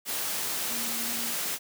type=tone in noise; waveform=sine; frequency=233.1 Hz; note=A#3; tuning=in tune; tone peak=-40 dBFS; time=0.68-1.34 s; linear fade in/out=50 ms; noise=white; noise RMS=-31 dBFS; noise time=0.05-1.59 s; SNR=-12 dB; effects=high-pass 150 Hz 12 dB/octave